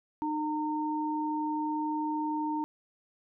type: tone pair together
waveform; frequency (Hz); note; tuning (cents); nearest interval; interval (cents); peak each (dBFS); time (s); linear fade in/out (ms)
sine; 305.5 / 915.5; D#4 / A#5; -32 / -32; octave + perfect fifth; 1900; -31 / -32; 0.22-2.64; 0
effects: none